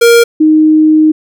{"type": "tone pair in turn", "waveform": ["square", "sine"], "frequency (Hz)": [468.4, 310.6], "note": ["A#4", "D#4"], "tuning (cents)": [8, -3], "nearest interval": "perfect fifth", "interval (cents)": 711, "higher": "first", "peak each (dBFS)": -3, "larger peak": "neither", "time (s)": [[0.01, 0.24], [0.4, 1.12]], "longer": "second", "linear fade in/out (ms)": 10, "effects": []}